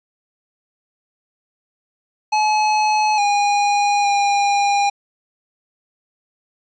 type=tone with pitch steps; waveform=square; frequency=854 / 817 / 808 Hz; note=G#5 / G#5 / G#5; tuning=+48 / -29 / -48 cents; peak=-15 dBFS; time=2.32-4.9 s; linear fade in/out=10 ms; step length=860 ms; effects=resampled to 16000 Hz + 9-bit